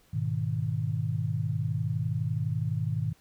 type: chord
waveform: sine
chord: G# minor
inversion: none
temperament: equal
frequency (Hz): 103.83 / 123.47 / 155.56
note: G#2 / B2 / D#3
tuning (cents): 0 / 0 / 0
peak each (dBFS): -31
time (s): 0.13-3.13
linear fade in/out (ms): 10
effects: pink hiss -63 dBFS RMS until 3.2 s